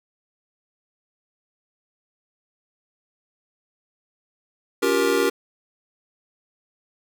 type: chord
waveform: square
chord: G half-diminished seventh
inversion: second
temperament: just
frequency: 282.2 / 352.8 / 392 / 470.4 Hz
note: Db4 / F4 / G4 / Bb4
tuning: +31 / +18 / 0 / +16 cents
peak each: -27 / -26 / -23 / -23 dBFS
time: 4.82-5.3 s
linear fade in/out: 10 ms
effects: none